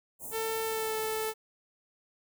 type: band-stop noise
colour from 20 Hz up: white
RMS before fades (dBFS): -41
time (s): 0.19-1.34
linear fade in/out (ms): 50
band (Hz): 950 to 7100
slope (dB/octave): 48
type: tone with pitch glide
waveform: sawtooth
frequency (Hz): 446.6 to 438.2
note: A4 to A4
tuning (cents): +26 to -7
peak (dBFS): -27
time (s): 0.31-1.34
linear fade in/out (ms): 50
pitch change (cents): -33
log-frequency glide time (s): 0.61-0.97
effects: none